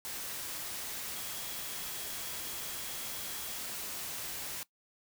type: tone in noise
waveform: sine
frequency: 3300 Hz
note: G#7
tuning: 12 cents flat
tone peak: -51 dBFS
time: 1.16-3.58 s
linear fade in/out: 0 ms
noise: white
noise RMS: -40 dBFS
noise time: 0.05-4.63 s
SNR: -14 dB
effects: noise-tail reverb RT60 0.1 s tail -19 dB re dry